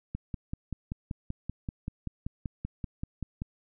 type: click train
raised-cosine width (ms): 5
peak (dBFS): -21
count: 18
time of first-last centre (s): 0.15-3.419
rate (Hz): 5.2
effects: none